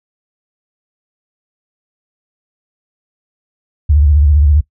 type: tone with vibrato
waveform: sine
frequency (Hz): 73.42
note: D2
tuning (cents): 0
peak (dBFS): -6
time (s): 3.89-4.61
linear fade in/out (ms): 10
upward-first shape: sine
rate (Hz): 15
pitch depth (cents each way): 120
effects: noise-tail reverb RT60 0.1 s tail -20 dB re dry